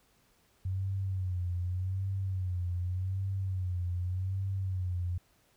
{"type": "tone with vibrato", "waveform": "sine", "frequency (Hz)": 92.6, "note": "F#2", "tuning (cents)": 2, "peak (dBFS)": -30, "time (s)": [0.65, 5.18], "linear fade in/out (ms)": 5, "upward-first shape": "sine", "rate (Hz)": 0.85, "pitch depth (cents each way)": 80, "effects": ["pink hiss -68 dBFS RMS until 5.56 s"]}